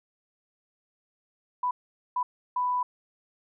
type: tone bursts at uneven times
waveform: sine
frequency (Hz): 992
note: B5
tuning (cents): +7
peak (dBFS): -24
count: 3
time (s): 1.63-1.71 / 2.16-2.23 / 2.56-2.83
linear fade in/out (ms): 5
effects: none